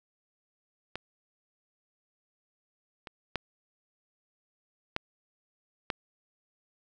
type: clicks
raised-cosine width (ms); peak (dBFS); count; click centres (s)
0.3; -19 / -25 / -14 / -13 / -13; 5; 0.956 / 3.072 / 3.357 / 4.964 / 5.902
effects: none